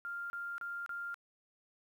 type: tone bursts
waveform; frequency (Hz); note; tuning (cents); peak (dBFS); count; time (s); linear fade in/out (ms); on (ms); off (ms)
sine; 1396.9; F6; 0; -38; 4; 0.05-1.143; 0; 250; 31
effects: 11-bit